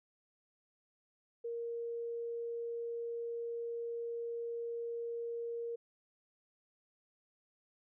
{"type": "tone", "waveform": "sine", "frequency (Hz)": 467.5, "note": "A#4", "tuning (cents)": 5, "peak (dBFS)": -37, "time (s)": [1.44, 5.76], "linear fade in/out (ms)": 10, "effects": []}